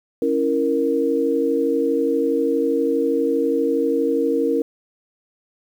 sine chord, A# diminished, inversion first, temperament equal, 277.2 / 329.6 / 466.2 Hz, C#4 / E4 / A#4, 0 / 0 / 0 cents, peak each -22 / -23 / -19 dBFS, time 0.22-4.62 s, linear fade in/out 2 ms, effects 8-bit

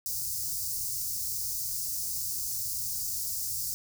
white band-stop noise, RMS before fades -33 dBFS, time 0.06-3.74 s, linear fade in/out 0 ms, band 150 to 4800 Hz, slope 48 dB/octave, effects none

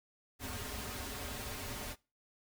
pink noise with comb filter, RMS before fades -42 dBFS, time 0.39-1.96 s, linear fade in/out 50 ms, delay 6 ms, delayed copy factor -1, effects noise-tail reverb RT60 0.3 s tail -22 dB re dry

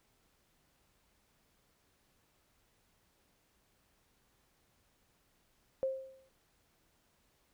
sine tone with exponential decay, 530 Hz, C5, 22 cents sharp, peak -28 dBFS, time 5.83-6.29 s, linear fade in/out 0 ms, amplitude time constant 100 ms, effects pink hiss -73 dBFS RMS until 7.53 s

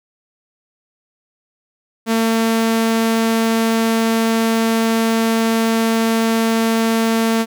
sawtooth tone, 225.9 Hz, A3, 46 cents sharp, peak -10 dBFS, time 2.06-7.46 s, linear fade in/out 50 ms, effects none

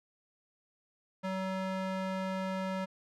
square tone with band-pass filter, 189.2 Hz, F#3, 39 cents sharp, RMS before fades -35 dBFS, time 1.23-2.86 s, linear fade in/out 20 ms, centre 860 Hz, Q 0.51, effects none

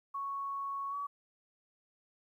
sine tone with pitch glide, 1108.7 to 1135.9 Hz, C#6 to C#6, 0 to +42 cents, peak -35 dBFS, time 0.14-1.07 s, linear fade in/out 10 ms, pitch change +42 cents, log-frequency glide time 0.9-0.95 s, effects 12-bit

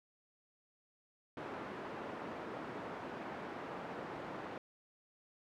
pink band-pass noise, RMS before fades -45 dBFS, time 1.37-4.58 s, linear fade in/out 2 ms, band 240 to 1400 Hz, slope 12 dB/octave, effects none

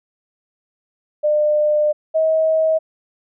sine tone pair in turn, 601 / 636.7 Hz, D5 / D#5, +40 / +40 cents, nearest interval minor second, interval 100 cents, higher second, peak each -13 dBFS, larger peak neither, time 1.23-1.93 / 2.14-2.79 s, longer first, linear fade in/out 20 ms, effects none

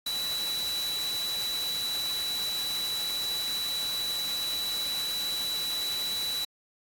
sine tone in noise, 3945 Hz, B7, 3 cents flat, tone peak -29 dBFS, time 0.06-6.45 s, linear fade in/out 5 ms, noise white, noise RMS -37 dBFS, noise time 0.06-6.45 s, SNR +5 dB, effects AAC 64 kbps

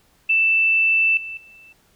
sine tone with level steps, 2654 Hz, E7, 11 cents sharp, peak -14 / -29 / -44 dBFS, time 0.29-1.73 s, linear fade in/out 10 ms, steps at 1.17 / 1.37 s, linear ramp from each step 2 ms, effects pink hiss -59 dBFS RMS until 1.95 s

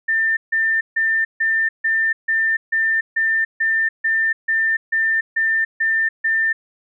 sine tone bursts, 1794 Hz, A6, 33 cents sharp, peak -15 dBFS, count 15, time 0.08-6.53 s, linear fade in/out 10 ms, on 290 ms, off 150 ms, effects none

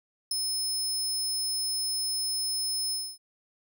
25% pulse tone with ADSR envelope, 5200 Hz, E8, 24 cents flat, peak -19 dBFS, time 0.31-3.18 s, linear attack 5 ms, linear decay 5 ms, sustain -4 dB, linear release 260 ms, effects none

